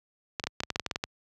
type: clicks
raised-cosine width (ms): 0.2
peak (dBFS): -12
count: 12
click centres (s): 0.398 / 0.439 / 0.47 / 0.604 / 0.635 / 0.703 / 0.759 / 0.797 / 0.863 / 0.912 / 0.959 / 1.039
effects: high-pass 60 Hz 12 dB/octave